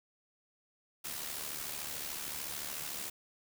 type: noise with amplitude modulation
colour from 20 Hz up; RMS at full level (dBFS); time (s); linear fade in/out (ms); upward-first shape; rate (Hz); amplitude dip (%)
white; -38; 1.04-3.1; 10; sine; 73.6; 55
effects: none